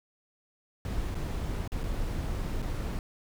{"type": "noise with dropouts", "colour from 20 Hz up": "brown", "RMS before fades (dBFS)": -32, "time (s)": [0.85, 2.99], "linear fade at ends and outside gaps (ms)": 1, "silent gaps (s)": [[1.146, 1.152], [1.677, 1.719], [1.833, 1.838], [2.62, 2.625]], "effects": []}